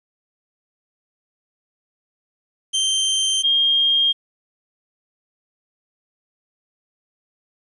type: tone pair in turn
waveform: sawtooth / sine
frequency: 3136 / 3222 Hz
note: G7 / G7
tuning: 0 / +47 cents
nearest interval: unison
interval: 47 cents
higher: second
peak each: -14 dBFS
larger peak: neither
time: 2.73-3.43 / 3.43-4.13 s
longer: neither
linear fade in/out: 20 ms
effects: resampled to 24000 Hz + 9-bit